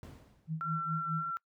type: noise with exponential decay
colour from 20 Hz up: brown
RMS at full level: -42 dBFS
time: 0.03-0.77 s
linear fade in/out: 1 ms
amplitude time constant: 160 ms
type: tone with tremolo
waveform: sine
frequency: 159 Hz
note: D#3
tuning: 38 cents sharp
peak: -31 dBFS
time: 0.47-1.31 s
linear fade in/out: 50 ms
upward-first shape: sine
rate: 4.8 Hz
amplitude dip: 95%
type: tone with vibrato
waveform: sine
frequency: 1355 Hz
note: E6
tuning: 47 cents sharp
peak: -33 dBFS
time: 0.61-1.37 s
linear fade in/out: 0 ms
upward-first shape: sine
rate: 3.5 Hz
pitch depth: 10 cents each way
effects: noise-tail reverb RT60 0.1 s tail -23 dB re dry + high-pass 80 Hz 12 dB/octave